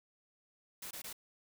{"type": "noise bursts", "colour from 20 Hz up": "white", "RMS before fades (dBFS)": -45, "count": 3, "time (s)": [0.82, 1.129], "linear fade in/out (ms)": 5, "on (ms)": 89, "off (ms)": 21, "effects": []}